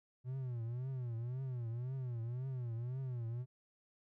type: tone with vibrato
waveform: triangle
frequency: 123.47 Hz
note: B2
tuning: in tune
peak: -36 dBFS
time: 0.24-3.46 s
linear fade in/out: 50 ms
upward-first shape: triangle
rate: 1.9 Hz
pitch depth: 160 cents each way
effects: none